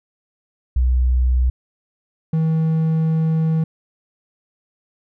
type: tone pair in turn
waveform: sine / triangle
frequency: 62.6 / 160.22 Hz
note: B1 / E3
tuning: +24 / -49 cents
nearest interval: octave + major third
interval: 1627 cents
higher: second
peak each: -13 dBFS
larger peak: neither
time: 0.76-1.5 / 2.33-3.64 s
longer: second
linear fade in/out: 5 ms
effects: none